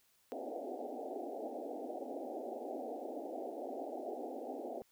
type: band-pass noise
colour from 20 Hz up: white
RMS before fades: -43 dBFS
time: 0.32-4.82 s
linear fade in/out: 0 ms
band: 240 to 780 Hz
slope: 96 dB/octave
effects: white hiss -72 dBFS RMS until 4.91 s